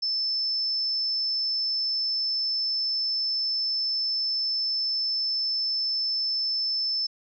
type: tone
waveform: sine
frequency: 5274 Hz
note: E8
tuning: in tune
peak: -24 dBFS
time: 0.02-7.07 s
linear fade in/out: 10 ms
effects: none